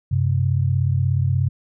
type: tone pair together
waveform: sine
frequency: 95.39 / 132.1 Hz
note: G2 / C3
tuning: -47 / +17 cents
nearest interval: tritone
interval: 564 cents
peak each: -19 dBFS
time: 0.11-1.49 s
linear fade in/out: 10 ms
effects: none